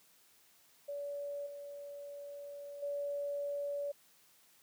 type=tone with level steps; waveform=sine; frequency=572 Hz; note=D5; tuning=46 cents flat; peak=-38 / -44 / -35 dBFS; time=0.88-3.92 s; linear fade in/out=10 ms; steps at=1.46 / 2.82 s; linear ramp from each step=10 ms; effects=white hiss -66 dBFS RMS until 4.62 s + high-pass 80 Hz 12 dB/octave

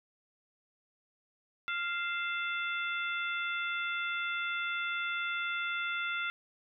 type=harmonic tone with a mistuned harmonic; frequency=696 Hz; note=F5; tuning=6 cents flat; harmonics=2 / 3 / 4 / 5; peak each=-34 / -38 / -40 / -42 dBFS; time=1.68-6.3 s; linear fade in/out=0 ms; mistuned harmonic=4; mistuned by=-74 cents; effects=none

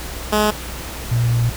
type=tone pair in turn; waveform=10% pulse / sine; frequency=211.5 / 118.7 Hz; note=G#3 / A#2; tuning=+32 / +32 cents; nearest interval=minor seventh; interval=1000 cents; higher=first; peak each=-6 / -14 dBFS; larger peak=first; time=0.32-0.51 / 1.11-1.5 s; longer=second; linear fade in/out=10 ms; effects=added 60 Hz sine -32 dBFS peak until 1.56 s + pink hiss -31 dBFS RMS until 1.56 s

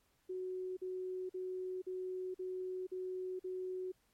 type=tone bursts; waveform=sine; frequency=370 Hz; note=F#4; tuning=in tune; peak=-38 dBFS; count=7; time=0.29-3.92 s; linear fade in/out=10 ms; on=480 ms; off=45 ms; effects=pink hiss -75 dBFS RMS until 4.13 s + MP3 64 kbps

